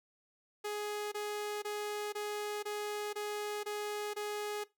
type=tone bursts; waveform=sawtooth; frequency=417.2 Hz; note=G#4; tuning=8 cents sharp; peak=-32 dBFS; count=8; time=0.64-4.641 s; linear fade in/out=10 ms; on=480 ms; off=23 ms; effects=noise-tail reverb RT60 0.2 s tail -19 dB re dry